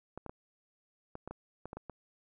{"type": "clicks", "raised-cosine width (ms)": 1, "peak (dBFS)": -28, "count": 10, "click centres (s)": [0.176, 0.263, 0.295, 1.154, 1.276, 1.31, 1.656, 1.731, 1.77, 1.897], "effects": []}